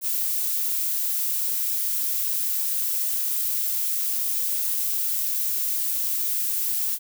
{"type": "noise", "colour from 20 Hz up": "violet", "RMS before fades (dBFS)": -25, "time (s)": [0.01, 6.99], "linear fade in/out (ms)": 50, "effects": []}